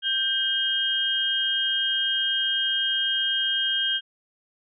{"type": "tone cluster", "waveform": "sine", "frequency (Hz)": [1576, 2893, 3204], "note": ["G6", "F#7", "G7"], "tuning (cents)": [9, -40, 37], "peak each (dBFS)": [-29, -30, -23], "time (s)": [0.02, 4.01], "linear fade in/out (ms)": 50, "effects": []}